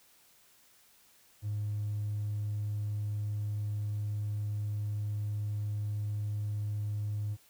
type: tone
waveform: triangle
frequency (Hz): 104.4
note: G#2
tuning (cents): +10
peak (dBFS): -28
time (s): 1.42-7.37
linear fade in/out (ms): 50
effects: tanh soft clip ceiling -28 dBFS + white hiss -63 dBFS RMS until 7.49 s